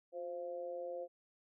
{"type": "tone with amplitude modulation", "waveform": "sine", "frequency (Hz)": 523.3, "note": "C5", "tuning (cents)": 0, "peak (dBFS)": -36, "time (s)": [0.12, 1.08], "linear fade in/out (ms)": 50, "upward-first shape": "sine", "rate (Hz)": 167, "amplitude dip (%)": 85, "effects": []}